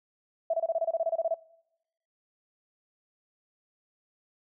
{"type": "tone bursts", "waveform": "sine", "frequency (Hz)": 659.3, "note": "E5", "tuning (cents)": 0, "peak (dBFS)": -23, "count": 14, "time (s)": [0.5, 1.343], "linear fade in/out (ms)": 5, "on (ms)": 37, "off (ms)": 25, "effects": ["noise-tail reverb RT60 0.8 s tail -21 dB re dry"]}